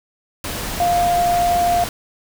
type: tone in noise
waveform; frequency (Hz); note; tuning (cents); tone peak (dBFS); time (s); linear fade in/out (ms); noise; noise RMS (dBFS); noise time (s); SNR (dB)
sine; 700; F5; +4; -14; 0.8-1.84; 2; pink; -26; 0.44-1.89; +9
effects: none

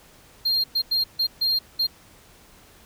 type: tone bursts at uneven times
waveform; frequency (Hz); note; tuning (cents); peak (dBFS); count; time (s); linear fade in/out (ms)
triangle; 4205; C8; +8; -18; 6; 0.45-0.64 / 0.75-0.82 / 0.91-1.04 / 1.19-1.27 / 1.41-1.59 / 1.79-1.87; 10
effects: pink hiss -52 dBFS RMS until 2.85 s

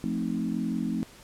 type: chord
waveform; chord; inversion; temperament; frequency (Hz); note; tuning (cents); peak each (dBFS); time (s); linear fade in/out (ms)
sine; F dominant seventh; none; equal; 174.61 / 220 / 261.6 / 311.1; F3 / A3 / C4 / Eb4; 0 / 0 / 0 / 0; -33 / -30 / -32 / -35; 0.04-1.03; 0
effects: pink hiss -51 dBFS RMS until 1.23 s + low-pass 12000 Hz 12 dB/octave

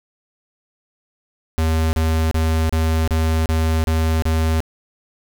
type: tone bursts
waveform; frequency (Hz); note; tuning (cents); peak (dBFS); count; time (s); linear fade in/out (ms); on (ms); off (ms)
square; 80.2; E2; -47; -16; 8; 1.58-4.604; 0; 350; 32
effects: 9-bit

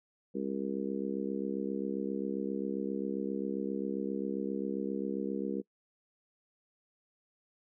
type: harmonic tone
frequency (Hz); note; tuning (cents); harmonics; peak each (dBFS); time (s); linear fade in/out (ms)
67.5; C#2; -45; 3 / 4 / 5 / 6 / 7; -37 / -38 / -39 / -40 / -40; 0.34-5.62; 20
effects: noise-tail reverb RT60 0.1 s tail -24 dB re dry

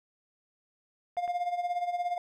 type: clicks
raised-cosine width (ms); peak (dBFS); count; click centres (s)
0.5; -39 / -33; 2; 1.168 / 1.278
type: tone with tremolo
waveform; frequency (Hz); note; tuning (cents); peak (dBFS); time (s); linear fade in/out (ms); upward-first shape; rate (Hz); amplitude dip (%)
triangle; 706; F5; +19; -24; 1.17-2.18; 2; sine; 17; 70
effects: none

